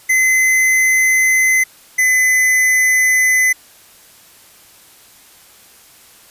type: tone pair in turn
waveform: square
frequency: 2044 / 2025 Hz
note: C7 / B6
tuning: -41 / +43 cents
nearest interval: unison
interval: 16 cents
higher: first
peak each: -11 dBFS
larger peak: neither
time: 0.09-1.64 / 1.98-3.53 s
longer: neither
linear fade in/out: 10 ms
effects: white hiss -45 dBFS RMS until 6.3 s + resampled to 32000 Hz